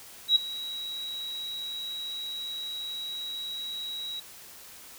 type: tone with ADSR envelope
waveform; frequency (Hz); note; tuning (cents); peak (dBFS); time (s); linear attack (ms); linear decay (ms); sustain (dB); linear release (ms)
sine; 3864; B7; -39; -15; 0.28-4.2; 77; 10; -18; 6
effects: white hiss -48 dBFS RMS until 4.98 s